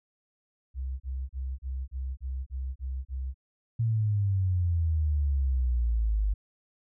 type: tone bursts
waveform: sine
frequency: 65.41 Hz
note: C2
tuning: in tune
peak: -30 dBFS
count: 9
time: 0.74-3.344 s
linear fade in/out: 50 ms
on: 260 ms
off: 33 ms
type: exponential sweep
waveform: sine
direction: down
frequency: 116.54 to 49.64 Hz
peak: -23 dBFS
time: 3.79-6.34 s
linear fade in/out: 10 ms
effects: none